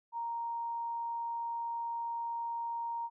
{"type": "tone", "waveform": "sine", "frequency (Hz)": 932.3, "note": "A#5", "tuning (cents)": 0, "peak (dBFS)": -34, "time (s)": [0.12, 3.1], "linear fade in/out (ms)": 50, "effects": []}